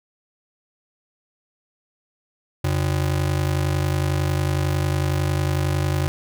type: ring-modulated tone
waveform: square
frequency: 112.8 Hz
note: A2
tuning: 44 cents sharp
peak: -17 dBFS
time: 2.64-6.08 s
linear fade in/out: 0 ms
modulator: 25.5 Hz
effects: none